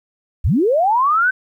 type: linear sweep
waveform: sine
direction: up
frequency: 41.2 to 1554 Hz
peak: -12 dBFS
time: 0.44-1.31 s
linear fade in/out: 10 ms
effects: 9-bit